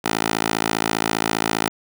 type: tone with high-pass filter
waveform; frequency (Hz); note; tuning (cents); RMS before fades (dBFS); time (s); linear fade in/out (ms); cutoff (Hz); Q
10% pulse; 55; A1; 0; -22; 0.04-1.69; 10; 380; 0.53
effects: none